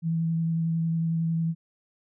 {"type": "tone with vibrato", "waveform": "sine", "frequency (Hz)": 164.3, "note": "E3", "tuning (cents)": -5, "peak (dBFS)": -23, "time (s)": [0.02, 1.55], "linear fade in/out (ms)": 50, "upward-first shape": "sine", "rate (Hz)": 11, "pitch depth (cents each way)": 13, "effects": []}